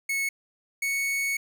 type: tone pair in turn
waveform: 45% pulse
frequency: 2200 / 2217 Hz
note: C#7 / C#7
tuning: -14 / 0 cents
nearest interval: unison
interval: 14 cents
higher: second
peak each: -25 dBFS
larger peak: neither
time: 0.09-0.29 / 0.82-1.37 s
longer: second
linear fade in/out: 5 ms
effects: none